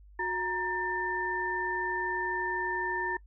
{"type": "tone cluster", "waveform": "sine", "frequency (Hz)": [364.9, 936, 1788], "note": ["F#4", "A#5", "A6"], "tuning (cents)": [-24, 7, 27], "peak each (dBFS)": [-36, -33, -32], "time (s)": [0.19, 3.17], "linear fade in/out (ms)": 5, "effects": ["noise-tail reverb RT60 0.1 s tail -25 dB re dry", "added 50 Hz sine -51 dBFS peak until 3.26 s"]}